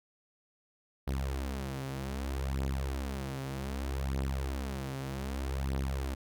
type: beating tone pair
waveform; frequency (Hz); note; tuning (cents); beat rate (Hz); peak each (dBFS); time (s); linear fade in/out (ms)
sawtooth; 66.8 / 67.44; C2 / C#2; +36 / -47; 0.64; -33 / -31; 1.07-6.15; 10
effects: none